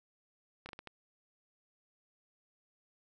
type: slowing click train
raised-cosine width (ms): 0.3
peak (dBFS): -29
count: 5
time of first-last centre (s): 0.66-0.873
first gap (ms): 30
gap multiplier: 1.4
effects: none